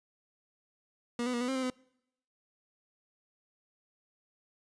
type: tone with pitch steps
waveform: 30% pulse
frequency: 239.1 / 250.3 / 238.8 / 248.1 / 265.1 / 260.4 / 254 Hz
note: A#3 / B3 / A#3 / B3 / C4 / C4 / B3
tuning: +44 / +23 / +42 / +8 / +23 / -8 / +49 cents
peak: -28 dBFS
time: 1.19-1.701 s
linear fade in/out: 2 ms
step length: 73 ms
effects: noise-tail reverb RT60 0.8 s tail -25 dB re dry + resampled to 22050 Hz